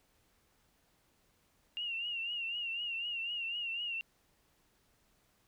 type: tone with vibrato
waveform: sine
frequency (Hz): 2794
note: F7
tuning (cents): 0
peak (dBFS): -35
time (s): 1.77-4.01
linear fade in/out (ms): 0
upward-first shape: triangle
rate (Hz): 4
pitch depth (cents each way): 84
effects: pink hiss -72 dBFS RMS until 5.47 s